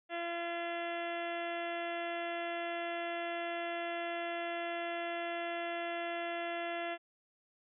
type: harmonic tone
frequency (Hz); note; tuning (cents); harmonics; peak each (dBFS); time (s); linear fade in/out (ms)
341.5; F4; -39; 1 / 2 / 3 / 4 / 5 / 6 / 7 / 8 / 9 / 10; -43 / -38 / -52 / -47 / -46 / -46 / -53 / -48 / -54 / -53; 0.09-6.98; 50
effects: none